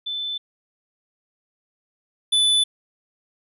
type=tone pair in turn; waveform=sine / square; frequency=3520 / 3490 Hz; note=A7 / A7; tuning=0 / -15 cents; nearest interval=unison; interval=15 cents; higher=first; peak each=-25 / -16 dBFS; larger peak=second; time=0.06-0.38 / 2.32-2.64 s; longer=neither; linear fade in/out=10 ms; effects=resampled to 32000 Hz